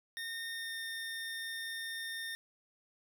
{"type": "tone with pitch glide", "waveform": "25% pulse", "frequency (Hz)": [1833, 1821.4], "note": ["A#6", "A#6"], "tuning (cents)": [-30, -41], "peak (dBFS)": -35, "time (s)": [0.17, 2.35], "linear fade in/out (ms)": 0, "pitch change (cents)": -11, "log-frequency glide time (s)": [0.52, 0.77], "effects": []}